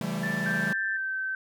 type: chord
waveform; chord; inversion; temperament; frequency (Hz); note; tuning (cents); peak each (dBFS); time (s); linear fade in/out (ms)
45% pulse; A dominant seventh; first; equal with one note detuned; 138.59 / 168.76 / 196 / 220; C#3 / E3 / G3 / A3; 0 / +41 / 0 / 0; -39 / -33 / -33 / -35; 0.01-0.73; 2
type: tone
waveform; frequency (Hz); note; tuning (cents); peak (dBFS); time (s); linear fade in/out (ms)
sine; 1764; A6; +4; -30; 0.23-0.97; 5
type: tone with pitch glide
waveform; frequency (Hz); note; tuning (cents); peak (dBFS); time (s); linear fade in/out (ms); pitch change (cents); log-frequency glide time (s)
sine; 1568 to 1543.7; G6 to G6; 0 to -27; -28; 0.46-1.35; 2; -27; 0.83-1.17
effects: none